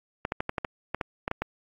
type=clicks; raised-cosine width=0.5 ms; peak=-13 dBFS; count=11; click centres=0.251 / 0.321 / 0.405 / 0.494 / 0.582 / 0.648 / 0.946 / 1.012 / 1.279 / 1.314 / 1.42 s; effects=AAC 48 kbps